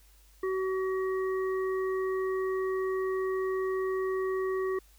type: harmonic tone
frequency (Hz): 377.9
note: F#4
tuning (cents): +37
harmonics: 1 / 3 / 5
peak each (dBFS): -28 / -38 / -42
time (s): 0.43-4.79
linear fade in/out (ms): 5
effects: added 50 Hz sine -57 dBFS peak until 4.98 s + white hiss -63 dBFS RMS until 4.98 s